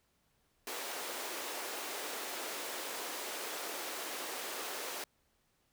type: high-pass noise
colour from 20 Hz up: pink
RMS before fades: -41 dBFS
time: 0.67-5.04 s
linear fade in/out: 2 ms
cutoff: 350 Hz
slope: 24 dB/octave
effects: pink hiss -75 dBFS RMS until 5.72 s